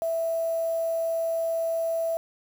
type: tone with quantisation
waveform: sine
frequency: 659.3 Hz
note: E5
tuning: in tune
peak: -24 dBFS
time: 0.02-2.17 s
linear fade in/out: 0 ms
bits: 7
effects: none